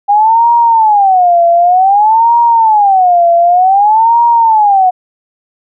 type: tone with vibrato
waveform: sine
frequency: 802 Hz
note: G5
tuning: 39 cents sharp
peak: -4 dBFS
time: 0.08-4.91 s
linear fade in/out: 20 ms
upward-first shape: sine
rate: 0.54 Hz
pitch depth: 280 cents each way
effects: none